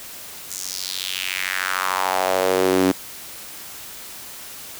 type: tone with high-pass filter sweep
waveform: sawtooth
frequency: 93.5 Hz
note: F#2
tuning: 19 cents sharp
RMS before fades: -22 dBFS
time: 0.5-2.92 s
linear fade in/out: 10 ms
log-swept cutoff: 7300 to 270 Hz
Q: 2.9
effects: white hiss -37 dBFS RMS until 4.79 s